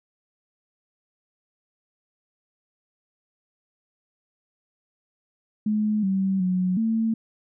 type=tone with pitch steps; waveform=sine; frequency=212.8 / 192.2 / 183.3 / 224.1 Hz; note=G#3 / G3 / F#3 / A3; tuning=+42 / -34 / -16 / +32 cents; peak=-20 dBFS; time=5.66-7.14 s; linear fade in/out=5 ms; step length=370 ms; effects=none